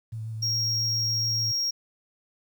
sine tone with vibrato, 111.1 Hz, A2, 17 cents sharp, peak -31 dBFS, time 0.12-1.52 s, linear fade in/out 10 ms, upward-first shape sine, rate 7.2 Hz, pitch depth 23 cents each way
triangle tone, 5588 Hz, F8, in tune, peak -23 dBFS, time 0.42-1.71 s, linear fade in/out 10 ms
effects 10-bit

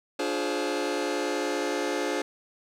sawtooth chord, D half-diminished seventh, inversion none, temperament just, 293.7 / 352.4 / 422.9 / 528.6 Hz, D4 / F4 / Ab4 / C5, 0 / +16 / +31 / +18 cents, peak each -28 dBFS, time 0.19-2.22 s, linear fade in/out 5 ms, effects low-pass 8000 Hz 12 dB/octave + 10-bit

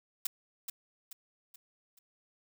blue noise with echo, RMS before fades -31 dBFS, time 0.25-0.27 s, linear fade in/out 5 ms, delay 430 ms, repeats 4, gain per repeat -7 dB, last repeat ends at 1.99 s, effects none

